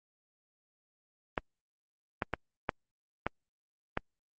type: clicks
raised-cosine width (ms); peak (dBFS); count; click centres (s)
0.5; -14; 6; 1.378 / 2.222 / 2.337 / 2.692 / 3.266 / 3.974
effects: Opus 32 kbps